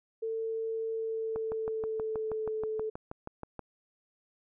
sine tone with pitch glide, 448 to 436 Hz, A4 to A4, +31 to -16 cents, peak -31 dBFS, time 0.22-2.9 s, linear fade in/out 10 ms, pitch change -47 cents, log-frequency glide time 0.91-2.48 s
click train, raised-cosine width 1 ms, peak -25 dBFS, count 15, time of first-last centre 1.36-3.593 s, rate 6.27 Hz
effects none

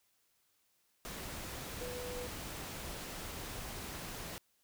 sine tone in noise, 493.9 Hz, B4, in tune, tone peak -42 dBFS, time 1.81-2.27 s, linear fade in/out 0 ms, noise pink, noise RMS -44 dBFS, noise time 1.05-4.38 s, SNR -1 dB, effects white hiss -75 dBFS RMS until 4.63 s

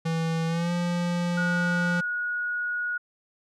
square tone with pitch glide, 163.7 to 174.44 Hz, E3 to F3, -12 to -2 cents, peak -25 dBFS, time 0.05-2.01 s, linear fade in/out 10 ms, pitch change +110 cents, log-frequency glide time 0.47-0.72 s
sine tone, 1452 Hz, F#6, 33 cents flat, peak -26 dBFS, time 1.37-2.98 s, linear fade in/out 10 ms
effects low-pass 7000 Hz 12 dB/octave

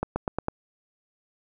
accelerating click train, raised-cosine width 1 ms, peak -12 dBFS, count 5, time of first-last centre 0.03-0.484 s, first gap 130 ms, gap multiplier 0.91, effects none

